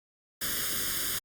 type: noise with comb filter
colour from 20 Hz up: white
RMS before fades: -31 dBFS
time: 0.41-1.19 s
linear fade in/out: 10 ms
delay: 0.59 ms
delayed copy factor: +0.95
effects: Opus 48 kbps